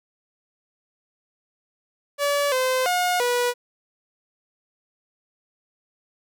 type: tone with pitch steps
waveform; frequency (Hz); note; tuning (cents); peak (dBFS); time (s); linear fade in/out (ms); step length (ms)
sawtooth; 573 / 515 / 719 / 487.5; D5 / C5 / F#5 / B4; -43 / -28 / -50 / -23; -16; 2.18-3.54; 50; 340
effects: none